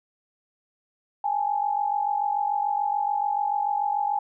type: tone pair together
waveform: sine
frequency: 815.1 / 862 Hz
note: G#5 / A5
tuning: -33 / -36 cents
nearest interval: minor second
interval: 97 cents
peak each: -24 / -27 dBFS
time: 1.24-4.19 s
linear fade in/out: 5 ms
effects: none